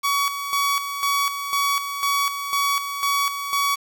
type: tone with tremolo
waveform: sawtooth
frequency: 1129 Hz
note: C#6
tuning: 31 cents sharp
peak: -15 dBFS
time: 0.03-3.76 s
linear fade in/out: 20 ms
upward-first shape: square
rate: 2 Hz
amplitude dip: 60%
effects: 7-bit